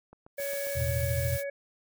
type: click train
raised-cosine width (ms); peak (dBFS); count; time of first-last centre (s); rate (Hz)
1; -36; 6; 0.13-0.804; 7.42
type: noise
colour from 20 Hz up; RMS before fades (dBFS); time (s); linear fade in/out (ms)
blue; -38; 0.37-1.44; 50
type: harmonic tone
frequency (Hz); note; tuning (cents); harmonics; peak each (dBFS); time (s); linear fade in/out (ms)
561; C#5; +21; 1 / 3 / 4; -32 / -42 / -44; 0.38-1.5; 5
type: chord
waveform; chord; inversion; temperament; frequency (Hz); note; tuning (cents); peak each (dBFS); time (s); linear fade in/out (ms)
sine; E suspended fourth; none; just; 82.41 / 109.88 / 123.61; E2 / A2 / B2; 0 / -2 / +2; -31 / -35 / -31; 0.75-1.38; 20
effects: none